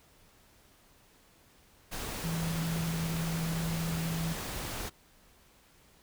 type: tone in noise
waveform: sine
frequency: 164.5 Hz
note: E3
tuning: 3 cents flat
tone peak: -31 dBFS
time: 2.23-4.34 s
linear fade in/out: 20 ms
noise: pink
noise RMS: -38 dBFS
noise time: 1.91-4.9 s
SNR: +4 dB
effects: pink hiss -62 dBFS RMS until 6.02 s